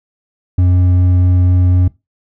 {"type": "tone with hard clipping", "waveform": "sine", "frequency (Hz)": 90.4, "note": "F#2", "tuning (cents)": -40, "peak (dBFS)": -9, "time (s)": [0.58, 1.88], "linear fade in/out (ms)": 5, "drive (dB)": 5, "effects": ["noise-tail reverb RT60 0.2 s tail -19 dB re dry"]}